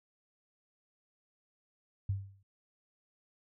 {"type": "tone with exponential decay", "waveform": "sine", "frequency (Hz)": 98, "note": "G2", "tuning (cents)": 0, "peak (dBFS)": -27, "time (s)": [2.09, 2.43], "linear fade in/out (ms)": 5, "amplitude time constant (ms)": 72, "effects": []}